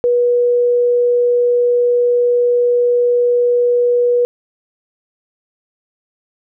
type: tone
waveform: sine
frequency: 485.1 Hz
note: B4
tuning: 31 cents flat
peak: -10 dBFS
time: 0.04-4.25 s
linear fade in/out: 0 ms
effects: none